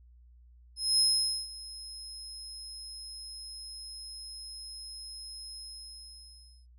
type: tone with ADSR envelope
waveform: 35% pulse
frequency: 5140 Hz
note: E8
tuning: 45 cents flat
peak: -19 dBFS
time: 0.76-6.67 s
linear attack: 230 ms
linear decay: 480 ms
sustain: -20 dB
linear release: 1100 ms
effects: noise-tail reverb RT60 0.1 s tail -22 dB re dry + added 60 Hz sine -54 dBFS peak until 6.78 s